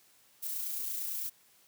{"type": "noise with amplitude modulation", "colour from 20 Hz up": "violet", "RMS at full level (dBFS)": -35, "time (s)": [0.42, 1.3], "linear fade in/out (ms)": 20, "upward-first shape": "sine", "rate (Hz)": 29, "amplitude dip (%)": 30, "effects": ["white hiss -64 dBFS RMS until 1.67 s", "high-pass 80 Hz 12 dB/octave"]}